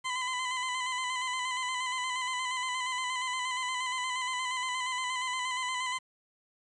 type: tone with vibrato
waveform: 20% pulse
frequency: 1014 Hz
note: B5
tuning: 45 cents sharp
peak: -26 dBFS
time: 0.04-5.99 s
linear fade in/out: 20 ms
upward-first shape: square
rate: 8.5 Hz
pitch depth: 33 cents each way
effects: resampled to 22050 Hz + 9-bit